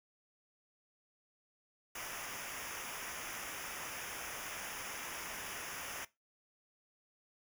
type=noise with comb filter; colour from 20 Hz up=pink; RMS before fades=-44 dBFS; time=1.95-6.05 s; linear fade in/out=5 ms; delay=0.24 ms; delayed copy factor=-0.85; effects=noise-tail reverb RT60 0.2 s tail -18 dB re dry